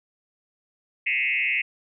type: tone with frequency modulation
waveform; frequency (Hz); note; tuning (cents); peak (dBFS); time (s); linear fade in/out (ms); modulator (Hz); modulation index
sine; 2349; D7; 0; -21; 1.06-1.62; 10; 131; 2.7
effects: none